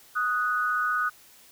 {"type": "tone pair together", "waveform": "sine", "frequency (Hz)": [1244.5, 1480], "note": ["D#6", "F#6"], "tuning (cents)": [0, 0], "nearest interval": "minor third", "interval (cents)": 300, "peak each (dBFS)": [-26, -26], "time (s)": [0.15, 1.1], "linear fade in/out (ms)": 20, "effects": ["white hiss -54 dBFS RMS until 1.51 s"]}